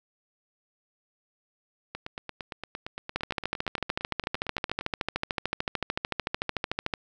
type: two click trains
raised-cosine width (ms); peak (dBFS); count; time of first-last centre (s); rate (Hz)
0.3; -19 / -11; 26 / 52; 1.95-4.81 / 3.16-6.938; 8.74 / 13.5
effects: none